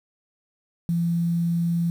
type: tone with quantisation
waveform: sine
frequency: 169.8 Hz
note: F3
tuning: 48 cents flat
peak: -20 dBFS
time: 0.89-1.9 s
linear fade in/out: 0 ms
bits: 8
effects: none